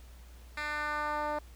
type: tone with band-pass filter sweep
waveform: 10% pulse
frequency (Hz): 298.9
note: D4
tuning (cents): +31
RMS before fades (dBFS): -34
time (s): 0.57-1.39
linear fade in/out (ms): 5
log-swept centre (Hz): 2300 to 680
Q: 1.5
effects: added 60 Hz sine -49 dBFS peak until 1.55 s + pink hiss -60 dBFS RMS until 1.55 s